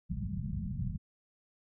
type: low-pass noise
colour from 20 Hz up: white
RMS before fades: -36 dBFS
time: 0.09-0.98 s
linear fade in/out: 20 ms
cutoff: 210 Hz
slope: 96 dB/octave
effects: none